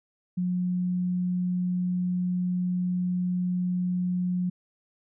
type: tone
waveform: sine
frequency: 180.1 Hz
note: F#3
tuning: 46 cents flat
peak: -24 dBFS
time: 0.37-4.5 s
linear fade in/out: 10 ms
effects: none